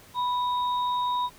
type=tone pair together; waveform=sine; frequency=987.8 / 3732 Hz; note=B5 / A#7; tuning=0 / +1 cents; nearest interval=octave + major seventh; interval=2301 cents; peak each=-24 / -36 dBFS; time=0.14-1.3 s; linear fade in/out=50 ms; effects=pink hiss -52 dBFS RMS until 1.38 s